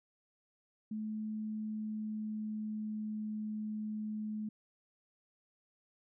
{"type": "tone with pitch glide", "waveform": "sine", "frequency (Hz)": [215.7, 214], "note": ["A3", "A3"], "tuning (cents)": [-34, -48], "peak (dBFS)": -36, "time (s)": [0.91, 4.49], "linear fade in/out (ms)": 5, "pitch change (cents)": -14, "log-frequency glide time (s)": [1.4, 3.28], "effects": []}